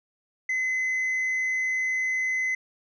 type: tone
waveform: sine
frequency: 2038 Hz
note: C7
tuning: 46 cents flat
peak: -21 dBFS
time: 0.49-2.55 s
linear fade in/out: 5 ms
effects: tanh soft clip ceiling -23 dBFS